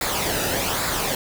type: noise with flanger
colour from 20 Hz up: pink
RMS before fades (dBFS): -24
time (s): 0.01-1.15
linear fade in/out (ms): 2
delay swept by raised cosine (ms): 0.33 to 0.94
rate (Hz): 1.2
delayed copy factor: -0.55
effects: none